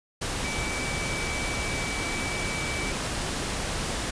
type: tone in noise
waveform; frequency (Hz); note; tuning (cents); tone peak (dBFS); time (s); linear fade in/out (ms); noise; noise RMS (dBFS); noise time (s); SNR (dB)
sine; 2300; D7; -37; -33; 0.44-2.92; 10; pink; -30; 0.21-4.11; -6
effects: resampled to 22050 Hz